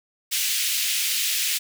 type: high-pass noise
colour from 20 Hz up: pink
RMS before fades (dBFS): -24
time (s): 0.31-1.59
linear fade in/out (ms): 20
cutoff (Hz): 2400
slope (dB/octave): 24
effects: none